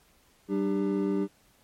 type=tone cluster; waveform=triangle; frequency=192.9 / 299.5 / 397.5 Hz; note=G3 / D4 / G4; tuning=-28 / +34 / +24 cents; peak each=-27 / -27 / -28 dBFS; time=0.48-1.28 s; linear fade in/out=50 ms; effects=pink hiss -63 dBFS RMS until 1.63 s + MP3 64 kbps